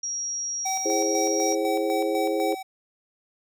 sine tone, 5660 Hz, F8, 22 cents sharp, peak -27 dBFS, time 0.03-1.55 s, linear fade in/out 5 ms
square tone with tremolo, 763 Hz, G5, 47 cents flat, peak -27 dBFS, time 0.65-2.63 s, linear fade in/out 10 ms, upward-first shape square, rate 4 Hz, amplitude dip 55%
sine chord, E augmented, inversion none, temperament equal with one note detuned, 329.6 / 415.3 / 534.2 Hz, E4 / G#4 / B#4, 0 / 0 / +36 cents, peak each -27 dBFS, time 0.85-2.55 s, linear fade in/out 10 ms
effects none

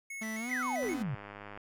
square tone with vibrato, 2081 Hz, C7, 10 cents flat, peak -40 dBFS, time 0.1-0.94 s, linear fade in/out 5 ms, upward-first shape square, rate 3.8 Hz, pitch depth 90 cents each way
45% pulse tone with pitch glide, 220 to 252.7 Hz, A3 to B3, 0 to +40 cents, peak -37 dBFS, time 0.21-1.03 s, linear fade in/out 10 ms, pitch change +240 cents, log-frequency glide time 0.39-0.49 s
sine exponential sweep, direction down, 2217 to 118.1 Hz, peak -32 dBFS, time 0.51-1.15 s, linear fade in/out 5 ms
click train, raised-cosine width 0.5 ms, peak -30 dBFS, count 77, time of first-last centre 0.83-1.575 s, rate 102 Hz
effects none

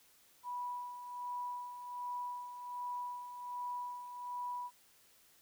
sine tone with tremolo, 981 Hz, B5, 12 cents flat, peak -37 dBFS, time 0.43-4.71 s, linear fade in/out 50 ms, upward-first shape sine, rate 1.3 Hz, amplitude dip 60%, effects white hiss -66 dBFS RMS until 5.41 s

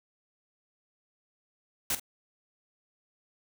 white noise with echo, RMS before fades -29 dBFS, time 1.9-1.95 s, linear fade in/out 2 ms, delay 47 ms, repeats 1, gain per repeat -13 dB, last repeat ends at 1.997 s, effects none

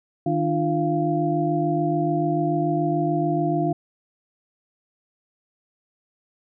sine tone cluster, 155.5 / 298.6 / 345.5 / 692 Hz, D#3 / D4 / F4 / F5, -1 / +29 / -19 / -16 cents, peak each -25 dBFS, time 0.26-3.73 s, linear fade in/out 5 ms, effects none

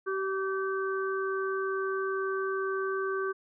harmonic tone, 385.4 Hz, G4, 29 cents flat, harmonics 1 / 3 / 4, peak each -30 / -35 / -36 dBFS, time 0.06-3.33 s, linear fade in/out 20 ms, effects none

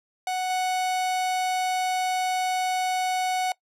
45% pulse tone with level steps, 740 Hz, F#5, in tune, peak -25 / -23 dBFS, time 0.27-3.52 s, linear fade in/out 2 ms, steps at 0.5 s, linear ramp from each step 2 ms, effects noise-tail reverb RT60 0.1 s tail -21 dB re dry + low-pass 11000 Hz 12 dB/octave

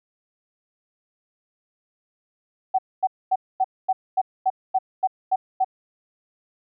sine tone bursts, 757 Hz, F#5, 39 cents sharp, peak -16 dBFS, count 11, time 2.74-5.646 s, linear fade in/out 10 ms, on 46 ms, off 240 ms, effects none

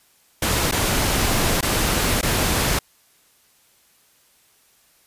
pink noise with dropouts, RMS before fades -20 dBFS, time 0.42-2.79 s, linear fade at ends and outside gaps 5 ms, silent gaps 0.713-0.722 / 1.61-1.626 / 2.213-2.228 s, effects white hiss -58 dBFS RMS until 5.06 s + resampled to 32000 Hz

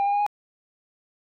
sine tone with pitch steps, 800 / 808.8 / 817.8 / 826.8 Hz, G5 / G#5 / G#5 / G#5, +35 / -46 / -27 / -8 cents, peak -17 dBFS, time 0-0.264 s, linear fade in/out 0 ms, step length 66 ms, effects tanh soft clip ceiling -19 dBFS

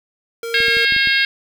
square tone, 462.4 Hz, A#4, 14 cents flat, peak -24 dBFS, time 0.43-0.85 s, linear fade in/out 2 ms
harmonic tone, 540 Hz, C#5, 45 cents flat, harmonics 3 / 4 / 5 / 6 / 7 / 8 / 9, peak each -17 / -19 / -21 / -23 / -24 / -25 / -26 dBFS, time 0.54-1.25 s, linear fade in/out 2 ms
clicks, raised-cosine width 3 ms, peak -20 dBFS, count 6, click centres 0.604 / 0.683 / 0.769 / 0.923 / 0.964 / 1.073 s
effects 7-bit

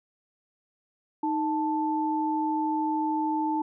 sine tone pair together, 311.1 / 880 Hz, D#4 / A5, 0 / 0 cents, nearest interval octave + tritone, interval 1800 cents, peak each -27 dBFS, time 1.23-3.62 s, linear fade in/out 5 ms, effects none

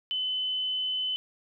sine tone, 3027 Hz, F#7, 39 cents sharp, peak -27 dBFS, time 0.11-1.16 s, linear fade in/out 0 ms, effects none

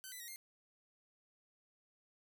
5% pulse tone with pitch steps, 1526 / 1998 / 1889 / 2112 Hz, G6 / B6 / A#6 / C7, -47 / +20 / +22 / +16 cents, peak -37 dBFS, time 0.04-0.36 s, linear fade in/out 0 ms, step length 80 ms, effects none

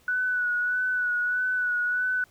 sine tone with vibrato, 1480 Hz, F#6, in tune, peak -23 dBFS, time 0.08-2.24 s, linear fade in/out 2 ms, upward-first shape sine, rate 1.6 Hz, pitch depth 29 cents each way, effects pink hiss -60 dBFS RMS until 2.3 s

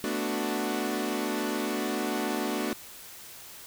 sawtooth chord, B minor seventh, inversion third, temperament equal, 220 / 246.9 / 293.7 / 370 Hz, A3 / B3 / D4 / F#4, 0 / 0 / 0 / 0 cents, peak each -30 / -31 / -29 / -30 dBFS, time 0.04-2.73 s, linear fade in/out 0 ms, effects white hiss -46 dBFS RMS until 3.66 s

